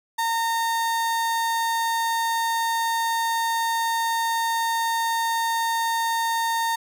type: tone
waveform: 35% pulse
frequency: 916 Hz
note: A#5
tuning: 31 cents flat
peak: -20 dBFS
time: 0.18-6.76 s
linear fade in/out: 10 ms
effects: none